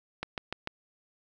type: click train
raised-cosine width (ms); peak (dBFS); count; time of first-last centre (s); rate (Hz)
0.3; -17; 4; 0.23-0.674; 6.76
effects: none